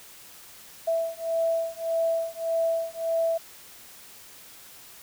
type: beating tone pair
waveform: sine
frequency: 659.3 / 661 Hz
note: E5 / E5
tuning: 0 / +5 cents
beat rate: 1.7 Hz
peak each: -27 dBFS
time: 0.87-3.38 s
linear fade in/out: 10 ms
effects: white hiss -48 dBFS RMS until 5.02 s